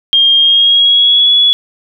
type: tone with pitch glide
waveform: sine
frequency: 3218 to 3390 Hz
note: G7 to G#7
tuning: +45 to +35 cents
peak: -5 dBFS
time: 0.13-1.53 s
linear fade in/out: 0 ms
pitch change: +90 cents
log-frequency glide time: 0.37-1.31 s
effects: none